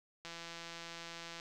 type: click train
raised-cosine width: 0.2 ms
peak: -29 dBFS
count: 194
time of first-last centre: 0.25-1.399 s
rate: 168 Hz
effects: none